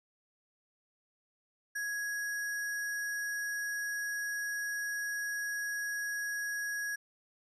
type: tone with sample-and-hold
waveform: sine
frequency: 1665 Hz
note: G#6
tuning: 4 cents sharp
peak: -33 dBFS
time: 1.75-6.96 s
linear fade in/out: 10 ms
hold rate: 7350 Hz
effects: resampled to 32000 Hz